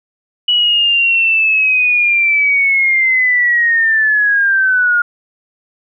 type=linear sweep; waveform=sine; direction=down; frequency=2945 to 1415 Hz; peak=-9 dBFS; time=0.48-5.02 s; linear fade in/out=5 ms; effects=none